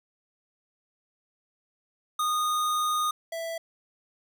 square tone pair in turn, 1232 / 661 Hz, D#6 / E5, -17 / +5 cents, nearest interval major seventh, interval 1078 cents, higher first, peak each -25 / -32 dBFS, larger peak first, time 2.19-3.11 / 3.32-3.58 s, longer first, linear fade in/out 5 ms, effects none

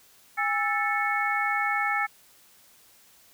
harmonic tone with a mistuned harmonic, 440 Hz, A4, in tune, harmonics 2 / 3 / 4 / 5, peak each -29 / -29 / -29 / -29 dBFS, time 0.37-2.07 s, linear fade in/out 20 ms, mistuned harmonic 2, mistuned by -130 cents, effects white hiss -57 dBFS RMS until 3.33 s

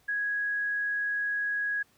sine tone, 1661.2 Hz, G#6, in tune, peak -27 dBFS, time 0.08-1.83 s, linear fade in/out 10 ms, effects pink hiss -65 dBFS RMS until 1.97 s + high-pass 60 Hz 12 dB/octave

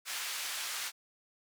pink band-pass noise, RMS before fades -38 dBFS, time 0.05-0.92 s, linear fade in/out 50 ms, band 1600 to 13000 Hz, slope 12 dB/octave, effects none

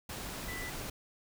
sine tone in noise, 1985 Hz, B6, 8 cents sharp, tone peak -41 dBFS, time 0.48-0.7 s, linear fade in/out 5 ms, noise pink, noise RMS -41 dBFS, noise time 0.09-0.9 s, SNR -3 dB, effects none

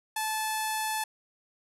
sawtooth tone with low-pass filter, 870 Hz, A5, 20 cents flat, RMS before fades -31 dBFS, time 0.16-1.04 s, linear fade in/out 5 ms, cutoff 11000 Hz, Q 2.8, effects none

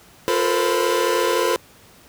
45% pulse tone cluster, 352.9 / 441.5 / 475.6 / 525 / 1004 Hz, F4 / A4 / A#4 / C5 / B5, +18 / +6 / +35 / +6 / +28 cents, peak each -24 dBFS, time 0.28-1.56 s, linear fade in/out 0 ms, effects pink hiss -49 dBFS RMS until 2.08 s + high-pass 60 Hz 12 dB/octave

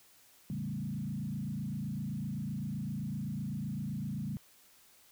sine tone with frequency modulation, 174.61 Hz, F3, in tune, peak -34 dBFS, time 0.5-4.37 s, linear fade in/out 0 ms, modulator 27.8 Hz, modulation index 2, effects white hiss -62 dBFS RMS until 5.11 s

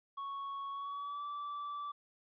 triangle tone with pitch glide, 1108.7 to 1161.1 Hz, C#6 to D6, 0 to -20 cents, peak -37 dBFS, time 0.17-1.92 s, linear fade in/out 10 ms, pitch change +80 cents, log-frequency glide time 0.71-1.24 s, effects resampled to 11025 Hz + 13-bit

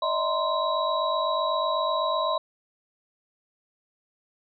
sine tone cluster, 593 / 641 / 948 / 1043 / 3893 Hz, D5 / E5 / A#5 / C6 / B7, +17 / -49 / +29 / -6 / -26 cents, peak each -31 / -28 / -35 / -26 / -33 dBFS, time 0.02-2.38 s, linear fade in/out 5 ms, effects none

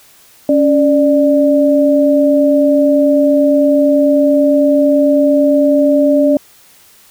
sine tone pair together, 279 / 592 Hz, C#4 / D5, +11 / +14 cents, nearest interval octave + minor second, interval 1303 cents, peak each -10 dBFS, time 0.49-6.37 s, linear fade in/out 2 ms, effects white hiss -45 dBFS RMS until 7.1 s

